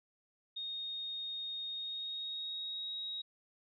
sine tone with pitch glide, 3710 to 3797 Hz, A#7 to A#7, -9 to +31 cents, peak -38 dBFS, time 0.56-3.22 s, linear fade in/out 10 ms, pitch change +40 cents, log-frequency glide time 1.7-2.94 s, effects none

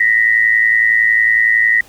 sine tone pair together, 1864.7 / 1975.6 Hz, A#6 / B6, 0 / 0 cents, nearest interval minor second, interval 100 cents, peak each -12 dBFS, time 0-1.81 s, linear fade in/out 5 ms, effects pink hiss -44 dBFS RMS until 1.88 s

